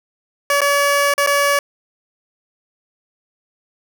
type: tone with dropouts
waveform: 15% pulse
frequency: 569 Hz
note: C#5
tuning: 45 cents sharp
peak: -7 dBFS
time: 0.5-1.59 s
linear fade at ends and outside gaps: 2 ms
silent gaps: 0.607-0.616 / 1.139-1.179 / 1.264-1.272 s
effects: none